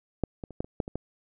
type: clicks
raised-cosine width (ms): 2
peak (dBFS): -12 / -23 / -30 / -15 / -30 / -13 / -23 / -18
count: 8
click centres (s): 0.237 / 0.438 / 0.507 / 0.605 / 0.645 / 0.802 / 0.879 / 0.956
effects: none